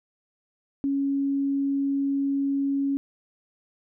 sine tone, 277.2 Hz, C#4, in tune, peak -22 dBFS, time 0.84-2.97 s, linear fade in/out 0 ms, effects none

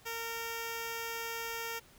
5% pulse tone with notch filter, 460 Hz, A#4, 23 cents flat, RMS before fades -39 dBFS, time 0.05-1.8 s, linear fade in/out 20 ms, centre 4100 Hz, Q 1.6, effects pink hiss -60 dBFS RMS until 1.98 s

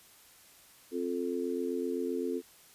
harmonic tone, 87.8 Hz, F2, 10 cents sharp, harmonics 3 / 4 / 5, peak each -35 / -35 / -35 dBFS, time 0.91-2.42 s, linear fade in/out 50 ms, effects white hiss -58 dBFS RMS until 2.74 s + resampled to 32000 Hz

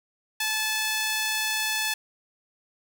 sawtooth tone with high-pass filter, 868 Hz, A5, 24 cents flat, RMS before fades -27 dBFS, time 0.4-1.94 s, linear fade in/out 5 ms, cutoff 2000 Hz, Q 0.81, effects none

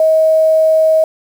sine tone with quantisation, 635 Hz, D#5, 35 cents sharp, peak -7 dBFS, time 0-1.04 s, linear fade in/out 2 ms, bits 6, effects none

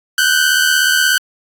sawtooth tone pair together, 1480 / 1556.7 Hz, F#6 / G6, 0 / -13 cents, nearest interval minor second, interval 87 cents, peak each -10 dBFS, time 0.18-1.18 s, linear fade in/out 2 ms, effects AAC 64 kbps

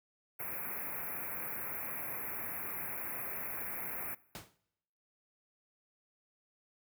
white band-stop noise, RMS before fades -40 dBFS, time 0.39-4.15 s, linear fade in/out 10 ms, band 2500 to 11000 Hz, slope 96 dB/octave
pink noise with exponential decay, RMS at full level -41 dBFS, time 4.35-4.57 s, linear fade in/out 1 ms, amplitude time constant 47 ms
effects noise-tail reverb RT60 0.9 s tail -22 dB re dry + high-pass 80 Hz 12 dB/octave

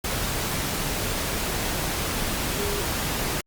sine tone in noise, 407.2 Hz, G#4, 34 cents flat, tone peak -29 dBFS, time 2.58-2.81 s, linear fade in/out 5 ms, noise pink, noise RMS -27 dBFS, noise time 0.04-3.41 s, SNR -5 dB, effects Opus 48 kbps

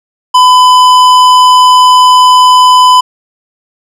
sine tone with tanh clipping, 1005 Hz, B5, 30 cents sharp, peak -3 dBFS, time 0.34-3.01 s, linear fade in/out 10 ms, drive 15 dB, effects none

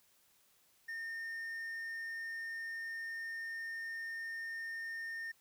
triangle tone, 1823 Hz, A#6, 39 cents flat, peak -38 dBFS, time 0.88-5.32 s, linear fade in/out 10 ms, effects white hiss -70 dBFS RMS until 5.4 s

